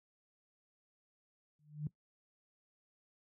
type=tone with exponential growth; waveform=sine; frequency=150 Hz; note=D3; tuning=37 cents sharp; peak=-32 dBFS; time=1.59-1.87 s; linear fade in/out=2 ms; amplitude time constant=59 ms; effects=noise-tail reverb RT60 0.1 s tail -19 dB re dry + high-pass 60 Hz 12 dB/octave